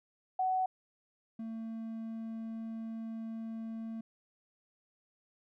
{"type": "tone pair in turn", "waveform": ["sine", "triangle"], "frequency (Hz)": [748, 224.8], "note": ["F#5", "A3"], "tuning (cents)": [19, 37], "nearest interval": "octave + major sixth", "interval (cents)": 2082, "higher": "first", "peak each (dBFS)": [-28, -36], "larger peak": "first", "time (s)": [[0.39, 0.66], [1.39, 4.01]], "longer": "second", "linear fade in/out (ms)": 5, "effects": []}